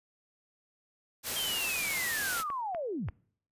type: noise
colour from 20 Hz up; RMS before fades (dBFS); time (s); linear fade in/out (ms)
white; -34; 1.23-2.44; 50
type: linear sweep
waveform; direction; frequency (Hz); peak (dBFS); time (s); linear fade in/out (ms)
sine; down; 3215 to 58.27; -32; 1.36-3.1; 5
type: clicks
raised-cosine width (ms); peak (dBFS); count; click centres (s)
0.5; -27; 5; 2.327 / 2.4 / 2.502 / 2.748 / 3.086
effects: noise-tail reverb RT60 0.6 s tail -25 dB re dry + resampled to 32000 Hz